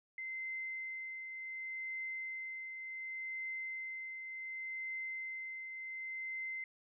sine tone with tremolo, 2071 Hz, C7, 18 cents flat, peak -38 dBFS, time 0.18-6.64 s, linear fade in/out 2 ms, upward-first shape triangle, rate 0.68 Hz, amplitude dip 45%, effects none

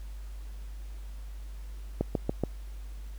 click train, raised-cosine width 2 ms, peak -13 dBFS, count 4, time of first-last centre 2.01-2.437 s, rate 7.03 Hz, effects added 50 Hz sine -38 dBFS peak until 3.18 s + pink hiss -58 dBFS RMS until 3.18 s

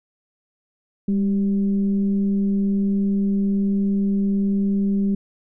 sine tone with frequency modulation, 199.4 Hz, G3, 30 cents sharp, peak -17 dBFS, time 1.08-5.15 s, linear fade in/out 5 ms, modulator 190 Hz, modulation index 0.35, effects none

